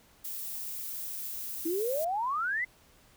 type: noise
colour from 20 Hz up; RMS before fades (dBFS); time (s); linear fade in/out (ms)
violet; -38; 0.24-2.05; 10
type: exponential sweep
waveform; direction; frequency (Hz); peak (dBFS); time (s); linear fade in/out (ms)
sine; up; 315 to 2083; -28; 1.65-2.65; 10
effects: pink hiss -61 dBFS RMS until 3.16 s